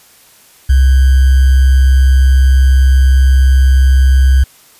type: tone with sample-and-hold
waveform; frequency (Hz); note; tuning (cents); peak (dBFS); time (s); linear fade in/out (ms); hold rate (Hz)
sine; 65.8; C2; +10; -4; 0.69-4.44; 10; 1575
effects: white hiss -44 dBFS RMS until 4.79 s + resampled to 32000 Hz